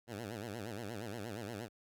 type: tone with vibrato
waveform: 10% pulse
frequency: 108.8 Hz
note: A2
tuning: 19 cents flat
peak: -33 dBFS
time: 0.07-1.69 s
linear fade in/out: 50 ms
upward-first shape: sine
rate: 8.5 Hz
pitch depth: 190 cents each way
effects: none

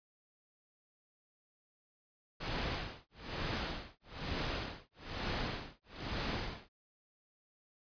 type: noise with tremolo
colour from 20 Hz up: pink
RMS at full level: -36 dBFS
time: 2.4-6.69 s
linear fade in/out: 10 ms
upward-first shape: sine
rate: 1.1 Hz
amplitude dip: 100%
effects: resampled to 11025 Hz

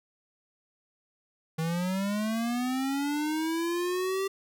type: linear sweep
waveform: square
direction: up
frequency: 158.2 to 392 Hz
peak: -28 dBFS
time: 1.58-4.28 s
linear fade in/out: 10 ms
effects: none

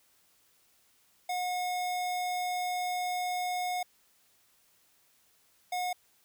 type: tone bursts at uneven times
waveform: square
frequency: 724 Hz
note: F#5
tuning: 38 cents flat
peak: -31 dBFS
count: 2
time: 1.29-3.83 / 5.72-5.93 s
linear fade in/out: 5 ms
effects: white hiss -67 dBFS RMS until 6.24 s

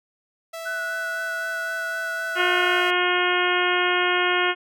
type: tone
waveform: sawtooth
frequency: 659.3 Hz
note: E5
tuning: in tune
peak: -28 dBFS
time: 0.53-2.91 s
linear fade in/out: 10 ms
type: tone with vibrato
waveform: sine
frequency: 1480 Hz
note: F#6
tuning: in tune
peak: -26 dBFS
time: 0.65-2.82 s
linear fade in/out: 20 ms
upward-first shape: sine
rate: 3.9 Hz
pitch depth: 22 cents each way
type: harmonic tone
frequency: 358.6 Hz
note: F4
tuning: 46 cents sharp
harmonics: 1 / 2 / 3 / 4 / 5 / 6 / 7 / 8 / 9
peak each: -25 / -28 / -27 / -25 / -28 / -28 / -30 / -29 / -31 dBFS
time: 2.35-4.55 s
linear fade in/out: 50 ms
effects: none

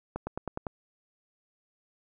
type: accelerating click train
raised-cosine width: 1 ms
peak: -19 dBFS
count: 6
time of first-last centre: 0.16-0.668 s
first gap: 110 ms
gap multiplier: 0.96
effects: none

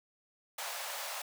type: high-pass noise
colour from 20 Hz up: pink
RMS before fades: -40 dBFS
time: 0.58-1.22 s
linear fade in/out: 5 ms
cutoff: 560 Hz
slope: 48 dB/octave
effects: none

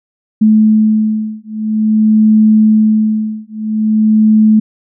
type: beating tone pair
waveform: sine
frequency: 216.1 / 216.59 Hz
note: A3 / A3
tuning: -31 / -27 cents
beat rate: 0.49 Hz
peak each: -10 dBFS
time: 0.41-4.6 s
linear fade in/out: 10 ms
effects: none

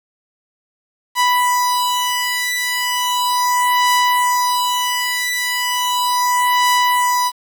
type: beating tone pair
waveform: sawtooth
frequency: 987.8 / 988.16 Hz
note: B5 / B5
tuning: 0 / +1 cents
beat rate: 0.36 Hz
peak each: -14 dBFS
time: 1.15-7.32 s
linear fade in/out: 50 ms
effects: 7-bit

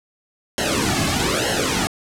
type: noise with flanger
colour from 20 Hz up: pink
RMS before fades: -20 dBFS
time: 0.58-1.87 s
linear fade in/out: 0 ms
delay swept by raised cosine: 0.83 to 2.13 ms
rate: 1.1 Hz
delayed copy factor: -1
effects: low-pass 9000 Hz 12 dB/octave

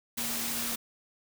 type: tone in noise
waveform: sine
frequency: 233.1 Hz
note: A#3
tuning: in tune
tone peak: -41 dBFS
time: 0.17-0.76 s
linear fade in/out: 10 ms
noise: white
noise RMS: -33 dBFS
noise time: 0.17-0.76 s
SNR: -11 dB
effects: none

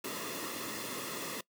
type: noise with comb filter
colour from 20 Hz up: pink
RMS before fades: -39 dBFS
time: 0.04-1.41 s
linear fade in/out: 5 ms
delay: 1.3 ms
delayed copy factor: -0.6
effects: noise-tail reverb RT60 0.1 s tail -22 dB re dry + high-pass 200 Hz 12 dB/octave

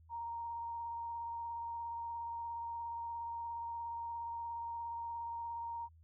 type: tone with vibrato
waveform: sine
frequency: 932.3 Hz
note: A#5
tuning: in tune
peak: -39 dBFS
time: 0.09-5.89 s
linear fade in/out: 50 ms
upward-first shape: sine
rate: 17 Hz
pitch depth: 13 cents each way
effects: added 81 Hz sine -59 dBFS peak until 6.03 s

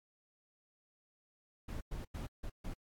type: noise bursts at uneven times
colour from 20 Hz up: brown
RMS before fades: -41 dBFS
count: 5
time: 1.68-1.81 / 1.91-2.05 / 2.14-2.27 / 2.43-2.5 / 2.64-2.74 s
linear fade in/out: 10 ms
effects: AAC 64 kbps

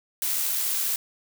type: noise with amplitude modulation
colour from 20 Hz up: blue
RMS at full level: -25 dBFS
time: 0.22-0.96 s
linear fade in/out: 2 ms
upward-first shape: sine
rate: 74.6 Hz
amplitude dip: 25%
effects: none

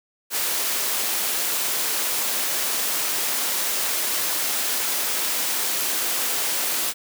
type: high-pass noise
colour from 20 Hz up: white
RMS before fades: -24 dBFS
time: 0.3-6.94 s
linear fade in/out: 50 ms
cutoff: 270 Hz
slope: 12 dB/octave
effects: none

